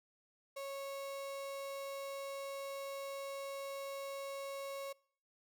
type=tone; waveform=35% pulse; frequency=551 Hz; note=C#5; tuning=11 cents flat; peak=-40 dBFS; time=0.56-4.93 s; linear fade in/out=10 ms; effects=noise-tail reverb RT60 0.6 s tail -25 dB re dry